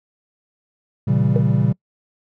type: chord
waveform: triangle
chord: A# diminished seventh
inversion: none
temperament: equal with one note detuned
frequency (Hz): 116.54 / 137.32 / 164.81 / 196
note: A#2 / C#3 / E3 / G3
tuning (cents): 0 / -16 / 0 / 0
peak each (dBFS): -17 / -16 / -21 / -19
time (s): 1.07-1.73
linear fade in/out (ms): 10
type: tone with exponential decay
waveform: sine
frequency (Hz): 471.9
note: A#4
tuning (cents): +21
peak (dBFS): -14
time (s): 1.36-1.45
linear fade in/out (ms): 0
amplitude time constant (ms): 19
effects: noise-tail reverb RT60 0.1 s tail -25 dB re dry